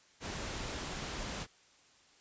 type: noise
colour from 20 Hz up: pink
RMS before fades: -40 dBFS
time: 0.2-1.47 s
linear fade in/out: 50 ms
effects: white hiss -64 dBFS RMS until 2.2 s + resampled to 16000 Hz